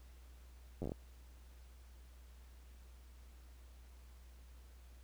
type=slowing click train; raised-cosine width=2 ms; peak=-28 dBFS; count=7; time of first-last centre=0.82-0.919 s; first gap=10 ms; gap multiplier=1.2; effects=added 61 Hz sine -55 dBFS peak until 5.03 s + pink hiss -68 dBFS RMS until 5.03 s